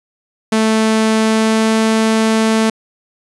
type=tone with pitch glide; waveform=sawtooth; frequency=220 to 221.4 Hz; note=A3 to A3; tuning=0 to +11 cents; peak=-7 dBFS; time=0.52-2.7 s; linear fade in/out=5 ms; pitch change=+11 cents; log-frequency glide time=1.18-1.77 s; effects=resampled to 24000 Hz